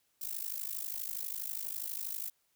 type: noise with amplitude modulation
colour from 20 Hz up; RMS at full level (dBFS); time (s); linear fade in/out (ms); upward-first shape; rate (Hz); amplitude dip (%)
violet; -35; 0.21-2.3; 10; sine; 52.3; 90
effects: white hiss -75 dBFS RMS until 2.55 s